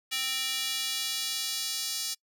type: tone with high-pass filter sweep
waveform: square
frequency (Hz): 261.6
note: C4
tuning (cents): 0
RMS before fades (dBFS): -32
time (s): 0.11-2.15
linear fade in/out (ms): 20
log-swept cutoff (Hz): 2900 to 4800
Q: 1.6
effects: noise-tail reverb RT60 0.1 s tail -26 dB re dry